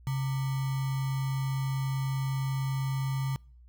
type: tone with sample-and-hold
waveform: sine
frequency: 134.7 Hz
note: C#3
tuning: 49 cents flat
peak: -27 dBFS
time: 0.07-3.36 s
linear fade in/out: 0 ms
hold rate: 1050 Hz
effects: noise-tail reverb RT60 0.5 s tail -26 dB re dry + added 60 Hz sine -51 dBFS peak until 3.68 s